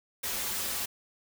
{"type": "noise with comb filter", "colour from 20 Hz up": "white", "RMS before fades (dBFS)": -33, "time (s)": [0.23, 0.86], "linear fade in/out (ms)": 10, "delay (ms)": 6.5, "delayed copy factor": -0.65, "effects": []}